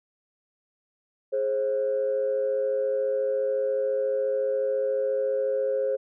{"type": "tone pair together", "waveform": "sine", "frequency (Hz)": [418.8, 533], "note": ["G#4", "C5"], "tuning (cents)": [15, 32], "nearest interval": "major third", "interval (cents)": 417, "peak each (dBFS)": [-28, -23], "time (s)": [1.32, 5.97], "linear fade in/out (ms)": 20, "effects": ["tanh soft clip ceiling -17 dBFS"]}